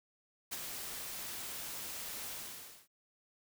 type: noise with ADSR envelope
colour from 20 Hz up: white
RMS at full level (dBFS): -38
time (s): 0.51-2.88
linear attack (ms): 19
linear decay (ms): 31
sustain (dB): -5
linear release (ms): 560
effects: none